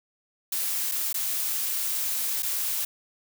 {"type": "noise with dropouts", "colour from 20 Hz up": "blue", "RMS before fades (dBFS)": -28, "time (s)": [0.52, 2.85], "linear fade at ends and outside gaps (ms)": 5, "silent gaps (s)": [[0.915, 0.919], [1.129, 1.142], [2.424, 2.429]], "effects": []}